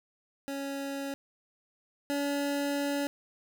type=tone pair in turn; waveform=25% pulse; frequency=277.2 / 284.3 Hz; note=C#4 / C#4; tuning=0 / +44 cents; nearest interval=unison; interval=44 cents; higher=second; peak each=-30 / -25 dBFS; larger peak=second; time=0.48-1.14 / 2.1-3.07 s; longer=second; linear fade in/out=0 ms; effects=none

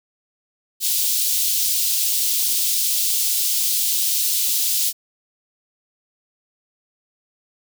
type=high-pass noise; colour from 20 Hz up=white; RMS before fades=-20 dBFS; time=0.8-4.93 s; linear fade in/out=50 ms; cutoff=3300 Hz; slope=24 dB/octave; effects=none

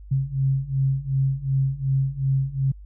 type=beating tone pair; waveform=sine; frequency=133.6 / 136.3 Hz; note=C3 / C#3; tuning=+36 / -29 cents; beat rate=2.7 Hz; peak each=-24 / -22 dBFS; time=0.11-2.72 s; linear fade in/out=10 ms; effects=added 50 Hz sine -39 dBFS peak until 2.85 s

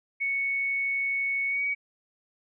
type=tone with pitch glide; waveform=sine; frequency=2217 to 2258 Hz; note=C#7 to C#7; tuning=0 to +31 cents; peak=-25 dBFS; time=0.2-1.75 s; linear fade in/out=20 ms; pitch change=+31 cents; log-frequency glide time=1.48-1.62 s; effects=none

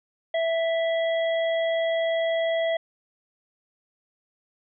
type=harmonic tone; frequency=659.3 Hz; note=E5; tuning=in tune; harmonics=1 / 3 / 5; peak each=-22 / -32 / -36 dBFS; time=0.34-2.77 s; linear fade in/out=5 ms; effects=none

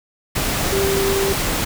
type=tone in noise; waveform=sine; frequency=392 Hz; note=G4; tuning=in tune; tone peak=-18 dBFS; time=0.72-1.33 s; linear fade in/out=10 ms; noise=pink; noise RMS=-21 dBFS; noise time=0.35-1.65 s; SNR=0 dB; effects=none

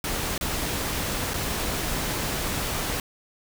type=noise with dropouts; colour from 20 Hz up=pink; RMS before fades=-28 dBFS; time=0.04-3 s; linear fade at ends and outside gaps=2 ms; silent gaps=0.379-0.41 / 1.336-1.34 s; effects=none

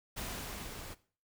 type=noise with level ramp; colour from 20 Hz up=pink; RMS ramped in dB=-39 to -47 dBFS; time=0.16-0.95 s; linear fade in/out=20 ms; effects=noise-tail reverb RT60 0.4 s tail -17 dB re dry

